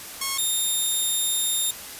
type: tone pair in turn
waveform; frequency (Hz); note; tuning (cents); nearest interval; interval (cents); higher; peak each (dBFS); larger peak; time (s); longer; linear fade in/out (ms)
5% pulse; 1090 / 3666; C#6 / A#7; -29 / -30; octave + major sixth; 2099; second; -13; neither; 0.21-0.38 / 0.38-1.71; second; 5
effects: white hiss -38 dBFS RMS until 1.99 s + resampled to 32000 Hz